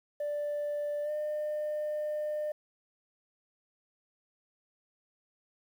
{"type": "tone with pitch glide", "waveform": "sine", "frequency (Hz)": [587.3, 603.1], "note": ["D5", "D5"], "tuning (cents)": [0, 46], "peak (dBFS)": -29, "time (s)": [0.2, 2.52], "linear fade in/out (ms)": 5, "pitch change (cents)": 46, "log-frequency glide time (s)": [1.03, 1.1], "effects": ["tanh soft clip ceiling -29 dBFS", "10-bit"]}